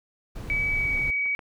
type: noise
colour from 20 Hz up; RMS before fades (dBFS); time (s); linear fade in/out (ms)
brown; -33; 0.35-1.11; 10
type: tone with pitch glide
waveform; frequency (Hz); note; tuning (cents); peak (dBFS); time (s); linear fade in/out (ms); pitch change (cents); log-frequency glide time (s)
sine; 2283 to 2267; D7 to C#7; -50 to +38; -23; 0.5-1.35; 0; -12; 0.72-0.91
type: clicks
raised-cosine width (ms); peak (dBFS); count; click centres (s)
0.5; -30; 4; 0.974 / 1.079 / 1.261 / 1.392
effects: none